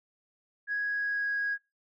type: tone with pitch glide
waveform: sine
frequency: 1661.2 to 1648.8 Hz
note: G#6 to G#6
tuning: 0 to -13 cents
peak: -27 dBFS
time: 0.67-1.58 s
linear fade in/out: 50 ms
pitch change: -13 cents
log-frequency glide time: 0.82-1.37 s
effects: noise-tail reverb RT60 0.2 s tail -17 dB re dry + tanh soft clip ceiling -23 dBFS